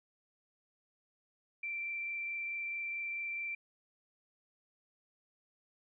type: tone with frequency modulation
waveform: sine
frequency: 2349 Hz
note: D7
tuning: in tune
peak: -36 dBFS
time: 1.63-3.55 s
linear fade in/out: 5 ms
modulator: 24.6 Hz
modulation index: 0.73
effects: none